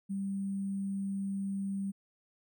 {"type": "tone with sample-and-hold", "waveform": "sine", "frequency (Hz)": 196, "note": "G3", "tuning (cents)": 0, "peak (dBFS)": -32, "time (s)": [0.09, 1.92], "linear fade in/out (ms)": 20, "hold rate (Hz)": 8820, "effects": []}